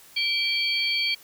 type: tone cluster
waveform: sine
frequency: 2330 / 3227 / 4487 Hz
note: D7 / G7 / C#8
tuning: -14 / +50 / +20 cents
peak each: -26 / -28 / -26 dBFS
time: 0.16-1.15 s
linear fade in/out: 10 ms
effects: white hiss -51 dBFS RMS until 1.23 s